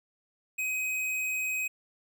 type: tone with hard clipping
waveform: triangle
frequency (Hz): 2522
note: D#7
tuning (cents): +23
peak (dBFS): -30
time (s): 0.58-1.68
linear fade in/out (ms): 10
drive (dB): 18
effects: none